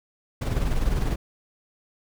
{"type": "noise with tremolo", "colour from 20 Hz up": "brown", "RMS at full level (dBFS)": -21, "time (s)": [0.41, 1.16], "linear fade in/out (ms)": 10, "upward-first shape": "triangle", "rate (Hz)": 20, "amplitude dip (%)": 60, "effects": []}